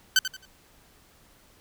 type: tone with echo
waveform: 15% pulse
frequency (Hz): 1530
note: G6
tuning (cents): -42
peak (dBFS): -10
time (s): 0.16-0.19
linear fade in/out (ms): 2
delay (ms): 88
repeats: 3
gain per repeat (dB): -11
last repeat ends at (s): 0.454
effects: pink hiss -58 dBFS RMS until 1.6 s